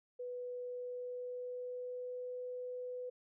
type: tone with pitch glide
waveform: sine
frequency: 493.9 to 498.5 Hz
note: B4 to B4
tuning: 0 to +16 cents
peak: -40 dBFS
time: 0.19-3.1 s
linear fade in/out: 10 ms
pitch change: +16 cents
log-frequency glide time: 0.64-2.32 s
effects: none